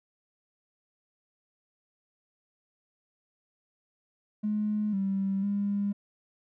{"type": "tone with pitch steps", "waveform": "triangle", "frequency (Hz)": [211, 194.6, 202], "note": ["G#3", "G3", "G#3"], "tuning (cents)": [28, -12, -48], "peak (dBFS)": -22, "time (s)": [4.43, 5.93], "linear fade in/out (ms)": 20, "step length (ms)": 500, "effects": ["tanh soft clip ceiling -24 dBFS"]}